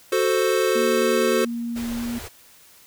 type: chord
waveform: square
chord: F# diminished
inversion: none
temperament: equal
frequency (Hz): 370 / 440 / 523.3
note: F#4 / A4 / C5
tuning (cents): 0 / 0 / 0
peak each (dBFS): -23 / -23 / -24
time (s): 0.12-1.45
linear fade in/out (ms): 5
type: tone with pitch glide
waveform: sine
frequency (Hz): 235 to 237.2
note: A#3 to A#3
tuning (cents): +14 to +30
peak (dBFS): -25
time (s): 0.75-2.19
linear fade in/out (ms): 10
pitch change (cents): +16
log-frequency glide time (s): 1.96-2.04
type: band-stop noise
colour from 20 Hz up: pink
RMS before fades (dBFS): -36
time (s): 1.75-2.29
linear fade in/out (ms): 20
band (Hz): 140 to 300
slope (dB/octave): 96
effects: white hiss -51 dBFS RMS until 2.86 s